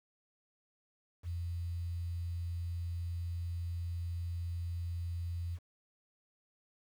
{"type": "tone with quantisation", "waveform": "sine", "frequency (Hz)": 85.9, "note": "F2", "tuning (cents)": -28, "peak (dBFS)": -35, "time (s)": [1.23, 5.59], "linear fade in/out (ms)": 50, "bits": 10, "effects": []}